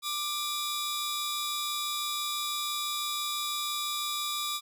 sawtooth tone cluster, 1184 / 3486 / 3825 / 5020 Hz, D6 / A7 / A#7 / D#8, +14 / -17 / +44 / +15 cents, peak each -31 / -33 / -33 / -38 dBFS, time 0.02-4.61 s, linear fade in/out 50 ms, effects none

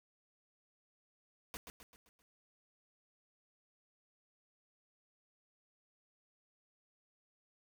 pink noise with echo, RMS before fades -45 dBFS, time 1.54-1.57 s, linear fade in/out 0 ms, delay 130 ms, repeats 5, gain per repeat -6 dB, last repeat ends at 2.22 s, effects none

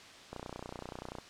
click train, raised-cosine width 1 ms, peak -27 dBFS, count 27, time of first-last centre 0.33-1.185 s, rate 30.4 Hz, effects white hiss -52 dBFS RMS until 1.29 s + low-pass 5000 Hz 12 dB/octave

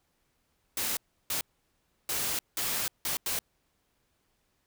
white noise bursts at uneven times, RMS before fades -31 dBFS, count 6, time 0.77-0.97 / 1.3-1.41 / 2.09-2.39 / 2.57-2.88 / 3.05-3.17 / 3.26-3.39 s, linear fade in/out 2 ms, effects pink hiss -74 dBFS RMS until 4.66 s

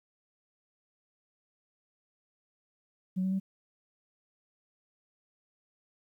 sine tone with pitch steps, 185.8 / 189.05 / 192.35 Hz, F#3 / F#3 / G3, +7 / +38 / -33 cents, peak -26 dBFS, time 3.16-3.4 s, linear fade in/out 20 ms, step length 80 ms, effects tanh soft clip ceiling -23 dBFS + 11-bit

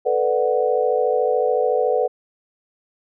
sine chord, B minor seventh, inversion third, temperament equal, 440 / 493.9 / 587.3 / 740 Hz, A4 / B4 / D5 / F#5, 0 / 0 / 0 / 0 cents, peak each -22 / -19 / -24 / -24 dBFS, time 0.05-2.08 s, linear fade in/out 20 ms, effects none

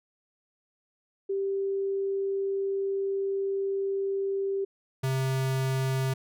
sine / square tone pair in turn, 392 / 132.41 Hz, G4 / C3, 0 / +21 cents, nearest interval octave + perfect fifth, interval 1879 cents, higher first, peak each -26 dBFS, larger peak neither, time 1.29-4.65 / 5.03-6.14 s, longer first, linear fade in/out 10 ms, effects none

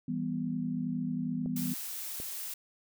sine chord, E minor, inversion none, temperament just, 164.81 / 197.78 / 247.2 Hz, E3 / G3 / B3, 0 / +16 / +2 cents, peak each -36 / -37 / -33 dBFS, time 0.08-1.74 s, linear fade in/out 5 ms
clicks, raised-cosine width 2 ms, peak -30 dBFS, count 2, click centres 1.46 / 2.201 s
blue noise, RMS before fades -39 dBFS, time 1.56-2.54 s, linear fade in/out 5 ms
effects none

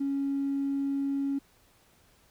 triangle tone with tanh clipping, 277.2 Hz, C#4, in tune, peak -26 dBFS, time 0-1.39 s, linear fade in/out 10 ms, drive 1 dB, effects pink hiss -63 dBFS RMS until 2.3 s

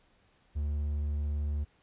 triangle tone, 73.5 Hz, D2, 2 cents sharp, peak -27 dBFS, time 0.55-1.65 s, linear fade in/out 20 ms, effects pink hiss -67 dBFS RMS until 1.82 s + resampled to 8000 Hz

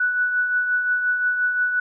sine tone with tremolo, 1480 Hz, F#6, in tune, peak -16 dBFS, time 0-1.8 s, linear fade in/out 5 ms, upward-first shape triangle, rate 5.7 Hz, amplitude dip 50%, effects none

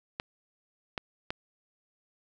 clicks, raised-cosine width 0.3 ms, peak -16 dBFS, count 3, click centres 0.199 / 0.978 / 1.305 s, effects none

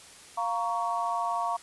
sine chord, Bb minor, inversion second, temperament just, 699.2 / 932.3 / 1118.8 Hz, F5 / Bb5 / Db6, +2 / 0 / +16 cents, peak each -31 dBFS, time 0.37-1.57 s, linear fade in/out 10 ms, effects white hiss -50 dBFS RMS until 1.62 s + resampled to 24000 Hz

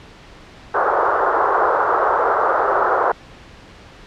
white band-pass noise, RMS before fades -17 dBFS, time 0.74-3.12 s, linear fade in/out 5 ms, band 380 to 1400 Hz, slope 48 dB/octave, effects pink hiss -42 dBFS RMS until 4.06 s + low-pass 4000 Hz 12 dB/octave

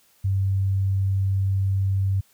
sine tone, 96.9 Hz, G2, 20 cents flat, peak -19 dBFS, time 0.24-2.21 s, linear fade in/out 10 ms, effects white hiss -60 dBFS RMS until 2.33 s

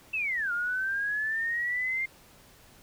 sine linear two-way sweep, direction down then up, 2700 to 1396.9 to 2117 Hz, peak -27 dBFS, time 0.13-2.06 s, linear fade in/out 10 ms, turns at 0.52 s, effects pink hiss -56 dBFS RMS until 2.82 s

